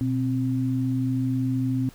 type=tone pair together; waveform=sine; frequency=123.07 / 261.6 Hz; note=B2 / C4; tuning=-6 / 0 cents; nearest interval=octave + minor second; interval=1306 cents; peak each=-25 / -24 dBFS; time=0.01-1.89 s; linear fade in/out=0 ms; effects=pink hiss -52 dBFS RMS until 1.94 s